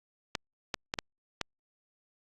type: clicks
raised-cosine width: 0.2 ms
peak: -13 dBFS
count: 5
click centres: 0.352 / 0.742 / 0.939 / 0.988 / 1.413 s
effects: Opus 48 kbps